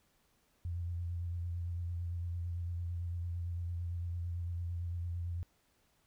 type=tone with vibrato; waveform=sine; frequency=86.4 Hz; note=F2; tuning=18 cents flat; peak=-35 dBFS; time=0.65-5.43 s; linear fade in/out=0 ms; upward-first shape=sine; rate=8.9 Hz; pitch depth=28 cents each way; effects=pink hiss -73 dBFS RMS until 6.06 s